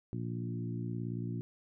harmonic tone with a mistuned harmonic, 58.6 Hz, A#1, 10 cents sharp, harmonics 2 / 3 / 4 / 5 / 6, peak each -37 / -41 / -43 / -45 / -47 dBFS, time 0.13-1.41 s, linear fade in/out 0 ms, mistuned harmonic 2, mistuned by +16 cents, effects none

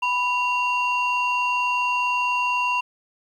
sine tone pair together, 987.8 / 2760 Hz, B5 / F7, 0 / -21 cents, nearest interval octave + tritone, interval 1779 cents, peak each -20 / -22 dBFS, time 0.02-2.81 s, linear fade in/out 10 ms, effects tanh soft clip ceiling -16 dBFS + 9-bit

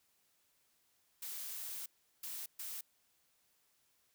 blue noise bursts at uneven times, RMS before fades -44 dBFS, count 3, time 1.22-1.86 / 2.23-2.46 / 2.59-2.81 s, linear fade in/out 5 ms, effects white hiss -75 dBFS RMS until 4.14 s

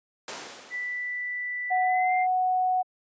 pink noise with exponential decay, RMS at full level -33 dBFS, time 0.28-1.48 s, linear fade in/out 1 ms, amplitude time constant 260 ms
sine tone with pitch glide, 1975.5 to 2093 Hz, B6 to C7, 0 to 0 cents, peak -29 dBFS, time 0.7-2.27 s, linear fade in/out 50 ms, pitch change +100 cents, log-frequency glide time 1.83-2.13 s
sine tone, 739 Hz, F#5, 2 cents flat, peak -21 dBFS, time 1.7-2.83 s, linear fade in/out 20 ms
effects high-pass 400 Hz 12 dB/octave + resampled to 16000 Hz

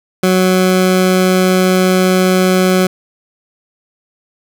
20% pulse tone, 185.1 Hz, F#3, 1 cent sharp, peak -4 dBFS, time 0.23-2.87 s, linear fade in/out 5 ms, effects none

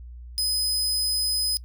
sawtooth tone, 5030 Hz, D#8, 18 cents sharp, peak -20 dBFS, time 0.38-1.57 s, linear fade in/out 0 ms, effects noise-tail reverb RT60 0.1 s tail -20 dB re dry + added 60 Hz sine -38 dBFS peak until 1.64 s

